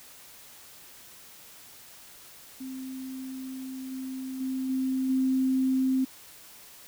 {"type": "tone with level steps", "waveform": "sine", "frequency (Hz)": 261.6, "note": "C4", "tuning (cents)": 0, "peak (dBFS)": [-35, -33, -28, -25, -22], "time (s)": [2.6, 6.05], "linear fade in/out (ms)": 10, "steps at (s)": [3.91, 4.4, 4.69, 5.09], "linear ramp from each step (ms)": 10, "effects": ["white hiss -50 dBFS RMS until 6.87 s"]}